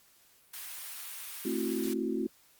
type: high-pass noise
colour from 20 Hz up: white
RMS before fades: -42 dBFS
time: 0.53-1.94 s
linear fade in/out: 10 ms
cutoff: 1100 Hz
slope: 12 dB/octave
type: chord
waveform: sine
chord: F# half-diminished seventh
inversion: first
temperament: just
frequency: 222 / 266.4 / 333 / 370 Hz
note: A3 / C4 / E4 / F#4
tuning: +16 / +31 / +18 / 0 cents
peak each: -35 dBFS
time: 1.45-2.27 s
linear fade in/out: 5 ms
effects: white hiss -63 dBFS RMS until 2.59 s + Opus 48 kbps